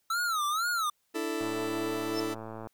square tone with vibrato, 1300 Hz, E6, 24 cents flat, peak -28 dBFS, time 0.1-0.9 s, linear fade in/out 5 ms, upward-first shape sine, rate 2.1 Hz, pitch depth 180 cents each way
40% pulse chord, D suspended second, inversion none, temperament just, 293.7 / 330.4 / 440.5 Hz, D4 / E4 / A4, 0 / +4 / +2 cents, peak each -37 / -33 / -34 dBFS, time 1.14-2.35 s, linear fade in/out 20 ms
click train, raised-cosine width 1 ms, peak -27 dBFS, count 141, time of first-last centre 1.41-2.671 s, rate 111 Hz
triangle tone with exponential growth, 5274 Hz, E8, in tune, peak -29 dBFS, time 2.1-2.2 s, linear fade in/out 5 ms, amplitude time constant 20 ms
effects white hiss -74 dBFS RMS until 2.73 s

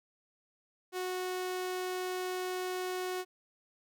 sawtooth tone, 367.2 Hz, F#4, 13 cents flat, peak -30 dBFS, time 0.92-3.25 s, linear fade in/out 50 ms, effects none

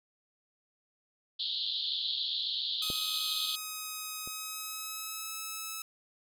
pink band-pass noise, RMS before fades -34 dBFS, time 1.39-3.56 s, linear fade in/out 10 ms, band 3200 to 4400 Hz, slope 96 dB/octave
5% pulse tone with pitch glide, 1263 to 1299.3 Hz, D#6 to E6, +26 to -25 cents, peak -26 dBFS, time 2.82-5.82 s, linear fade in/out 2 ms, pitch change +49 cents, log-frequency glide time 4.18-5.36 s
clicks, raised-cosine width 2 ms, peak -25 / -34 dBFS, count 2, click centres 2.902 / 4.275 s
effects none

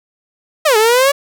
sawtooth exponential two-way sweep, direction down then up, 659 to 421.5 to 573 Hz, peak -5 dBFS, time 0.65-1.12 s, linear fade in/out 10 ms, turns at 0.77 s, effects none

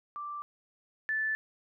sine tone pair in turn, 1174.7 / 1751.2 Hz, D6 / A6, 0 / -9 cents, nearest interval perfect fifth, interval 691 cents, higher second, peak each -36 / -28 dBFS, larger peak second, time 0.16-0.42 / 1.09-1.35 s, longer neither, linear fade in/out 0 ms, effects none

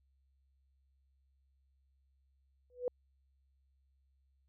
sine tone with exponential growth, 493.9 Hz, B4, in tune, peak -28 dBFS, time 2.7-2.88 s, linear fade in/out 1 ms, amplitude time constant 37 ms, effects added 67 Hz sine -70 dBFS peak until 4.48 s

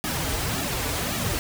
pink noise with flanger, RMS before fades -27 dBFS, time 0.04-1.39 s, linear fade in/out 0 ms, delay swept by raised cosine 1.9 to 5.7 ms, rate 1.8 Hz, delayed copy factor -0.9, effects none

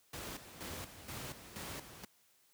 pink noise with tremolo, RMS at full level -44 dBFS, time 0.13-2.05 s, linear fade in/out 5 ms, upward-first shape square, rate 2.1 Hz, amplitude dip 65%, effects white hiss -70 dBFS RMS until 2.53 s + high-pass 60 Hz 12 dB/octave

